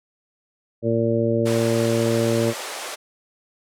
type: harmonic tone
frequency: 115 Hz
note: A#2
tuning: 23 cents flat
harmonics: 1 / 2 / 3 / 4 / 5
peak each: -24 / -24 / -24 / -24 / -24 dBFS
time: 0.82-2.54 s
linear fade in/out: 50 ms
type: band-pass noise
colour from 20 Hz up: pink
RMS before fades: -32 dBFS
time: 1.45-2.96 s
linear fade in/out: 20 ms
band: 440 to 11000 Hz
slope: 24 dB/octave
effects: none

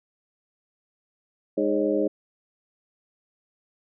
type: harmonic tone with a mistuned harmonic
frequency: 103.2 Hz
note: G#2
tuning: 10 cents flat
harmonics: 2 / 3 / 4 / 5 / 6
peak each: -31 / -25 / -26 / -26 / -31 dBFS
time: 1.57-2.08 s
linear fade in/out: 10 ms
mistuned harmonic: 5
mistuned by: +88 cents
effects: none

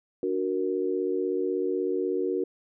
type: chord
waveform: sine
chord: D augmented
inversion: none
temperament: equal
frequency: 293.7 / 370 / 466.2 Hz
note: D4 / F#4 / A#4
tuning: 0 / 0 / 0 cents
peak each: -32 / -27 / -30 dBFS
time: 0.23-2.44 s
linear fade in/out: 2 ms
effects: none

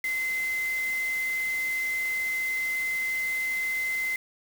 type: tone in noise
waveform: sine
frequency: 2060 Hz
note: C7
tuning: 28 cents flat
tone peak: -26 dBFS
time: 0.04-4.16 s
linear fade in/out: 2 ms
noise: white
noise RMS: -41 dBFS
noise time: 0.04-4.16 s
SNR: +12 dB
effects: none

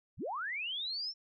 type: linear sweep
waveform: sine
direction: up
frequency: 32 to 5470 Hz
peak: -35 dBFS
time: 0.17-1.14 s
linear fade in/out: 50 ms
effects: none

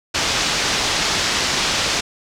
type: low-pass noise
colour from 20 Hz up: white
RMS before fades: -20 dBFS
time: 0.14-2.01 s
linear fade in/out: 10 ms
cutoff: 6000 Hz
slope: 24 dB/octave
effects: none

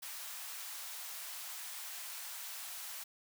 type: high-pass noise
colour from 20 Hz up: white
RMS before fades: -45 dBFS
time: 0.02-3.04 s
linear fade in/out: 10 ms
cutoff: 700 Hz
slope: 24 dB/octave
effects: none

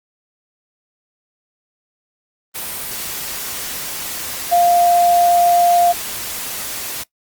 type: tone in noise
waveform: sine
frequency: 698.5 Hz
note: F5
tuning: in tune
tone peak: -10 dBFS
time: 4.51-5.93 s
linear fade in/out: 20 ms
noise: white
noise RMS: -26 dBFS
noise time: 2.54-7.04 s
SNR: +13 dB
effects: noise-tail reverb RT60 0.1 s tail -18 dB re dry + Opus 32 kbps

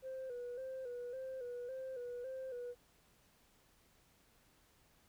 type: tone with vibrato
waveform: sine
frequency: 505 Hz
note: B4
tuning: 39 cents sharp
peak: -40 dBFS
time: 0.02-2.75 s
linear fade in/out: 50 ms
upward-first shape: square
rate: 1.8 Hz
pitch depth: 63 cents each way
effects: tanh soft clip ceiling -40 dBFS + pink hiss -70 dBFS RMS until 5.08 s

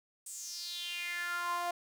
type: tone with high-pass filter sweep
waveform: sawtooth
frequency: 349.2 Hz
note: F4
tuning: in tune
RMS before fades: -38 dBFS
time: 0.26-1.71 s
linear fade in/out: 5 ms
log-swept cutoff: 8500 to 750 Hz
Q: 5.2
effects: none

